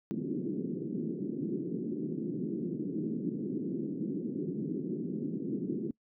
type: band-pass noise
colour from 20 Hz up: white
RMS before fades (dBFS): -35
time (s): 0.11-5.91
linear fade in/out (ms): 0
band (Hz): 150 to 370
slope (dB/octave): 48
effects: noise-tail reverb RT60 0.1 s tail -23 dB re dry